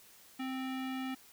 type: tone with low-pass filter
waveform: square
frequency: 261.6 Hz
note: C4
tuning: in tune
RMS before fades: -38 dBFS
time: 0.39-1.15 s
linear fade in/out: 10 ms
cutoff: 2800 Hz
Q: 1.9
effects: white hiss -59 dBFS RMS until 1.32 s